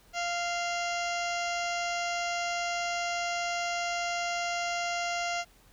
harmonic tone with a mistuned harmonic, 695 Hz, F5, 9 cents flat, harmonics 1 / 2 / 3 / 4 / 5 / 6 / 7 / 8 / 9 / 10, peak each -32 / -37 / -37 / -39 / -45 / -45 / -45 / -44 / -46 / -45 dBFS, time 0.13-5.45 s, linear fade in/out 50 ms, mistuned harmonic 5, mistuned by -99 cents, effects added 43 Hz sine -61 dBFS peak until 5.72 s + pink hiss -61 dBFS RMS until 5.72 s

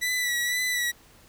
sawtooth tone with vibrato, 1964 Hz, B6, 10 cents flat, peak -21 dBFS, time 0.01-0.92 s, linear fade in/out 20 ms, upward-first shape sine, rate 2 Hz, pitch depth 36 cents each way, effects pink hiss -55 dBFS RMS until 1.28 s

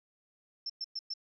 sine tone bursts, 5350 Hz, E8, 25 cents sharp, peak -34 dBFS, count 4, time 0.66-1.138 s, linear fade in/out 5 ms, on 37 ms, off 110 ms, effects none

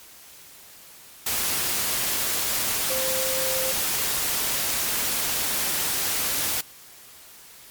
sine tone in noise, 523.3 Hz, C5, in tune, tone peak -28 dBFS, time 2.9-3.72 s, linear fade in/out 5 ms, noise white, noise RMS -25 dBFS, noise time 1.26-6.61 s, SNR -6 dB, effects white hiss -47 dBFS RMS until 7.7 s + MP3 96 kbps

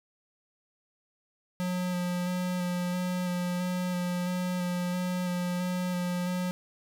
square tone with vibrato, 179.5 Hz, F3, 48 cents sharp, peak -29 dBFS, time 1.6-6.51 s, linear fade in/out 0 ms, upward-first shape square, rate 1.5 Hz, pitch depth 13 cents each way, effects none

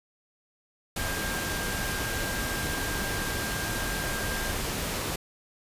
sine tone in noise, 1599 Hz, G6, 34 cents sharp, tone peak -35 dBFS, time 0.98-4.52 s, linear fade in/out 5 ms, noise pink, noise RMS -31 dBFS, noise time 0.96-5.16 s, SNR -7 dB, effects resampled to 32000 Hz

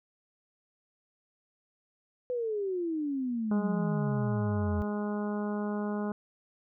sine exponential sweep, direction down, 505 to 82.41 Hz, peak -29 dBFS, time 2.3-4.82 s, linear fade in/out 0 ms
harmonic tone, 207.7 Hz, G#3, in tune, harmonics 1 / 2 / 3 / 4 / 5 / 6 / 7, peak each -31 / -37 / -41 / -43 / -45 / -47 / -48 dBFS, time 3.51-6.12 s, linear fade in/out 2 ms
effects none

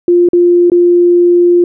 sine tone with dropouts, 350.1 Hz, F4, 4 cents sharp, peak -4 dBFS, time 0.08-1.64 s, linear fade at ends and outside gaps 2 ms, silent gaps 0.288-0.332 / 0.7-0.718 s, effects none

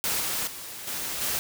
white noise with level steps, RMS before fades -27 / -29 / -39 / -32 / -28 dBFS, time 0.04-1.39 s, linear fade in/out 0 ms, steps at 0.2 / 0.47 / 0.87 / 1.21 s, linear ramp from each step 5 ms, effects none

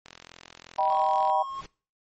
click train, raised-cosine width 0.2 ms, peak -26 dBFS, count 54, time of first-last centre 0.06-1.298 s, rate 42.8 Hz
sine chord, Eb augmented, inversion none, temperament just, 622.3 / 777.8 / 972.3 Hz, Eb5 / G5 / B5, 0 / -14 / -27 cents, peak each -29 / -24 / -25 dBFS, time 0.78-1.43 s, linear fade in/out 10 ms
triangle tone with vibrato, 1083 Hz, C#6, 41 cents flat, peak -31 dBFS, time 0.9-1.61 s, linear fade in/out 2 ms, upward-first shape sine, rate 4.5 Hz, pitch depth 8 cents each way
pink noise with exponential growth, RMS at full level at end -41 dBFS, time 1.37-1.66 s, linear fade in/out 2 ms, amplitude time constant 63 ms
effects noise-tail reverb RT60 0.4 s tail -23 dB re dry + MP3 32 kbps

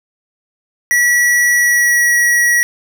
square tone with pitch glide, 1937 to 1919.2 Hz, B6 to A#6, -34 to +50 cents, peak -10 dBFS, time 0.91-2.63 s, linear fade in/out 0 ms, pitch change -16 cents, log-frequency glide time 1.52-2.18 s, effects none

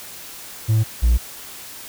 triangle tone pair in turn, 110 / 58.85 Hz, A2 / A#1, 0 / +17 cents, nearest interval major seventh, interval 1083 cents, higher first, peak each -11 / -9 dBFS, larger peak second, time 0.68-0.84 / 1.02-1.18 s, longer neither, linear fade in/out 20 ms, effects tanh soft clip ceiling -6 dBFS + white hiss -37 dBFS RMS until 1.88 s

